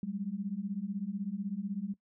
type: beating tone pair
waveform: sine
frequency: 190 / 206 Hz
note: F#3 / G#3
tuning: +46 / -14 cents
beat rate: 16 Hz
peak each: -37 / -36 dBFS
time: 0.03-1.94 s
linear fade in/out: 2 ms
effects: noise-tail reverb RT60 0.1 s tail -19 dB re dry